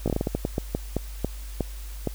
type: slowing click train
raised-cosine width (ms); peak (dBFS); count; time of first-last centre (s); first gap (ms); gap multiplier
2; -11; 15; 0.06-2.073; 17; 1.29
effects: added 50 Hz sine -34 dBFS peak until 2.14 s + white hiss -47 dBFS RMS until 2.14 s